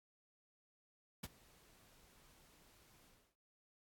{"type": "noise with ADSR envelope", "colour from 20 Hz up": "pink", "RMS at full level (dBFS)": -44, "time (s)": [1.23, 3.36], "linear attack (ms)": 10, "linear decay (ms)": 31, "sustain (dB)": -23, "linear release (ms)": 310, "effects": ["AAC 64 kbps"]}